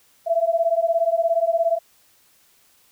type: beating tone pair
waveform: sine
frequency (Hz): 659.3 / 676.3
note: E5 / E5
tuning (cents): 0 / +44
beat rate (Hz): 17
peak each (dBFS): -20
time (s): 0.26-1.79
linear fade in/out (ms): 20
effects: white hiss -58 dBFS RMS until 2.91 s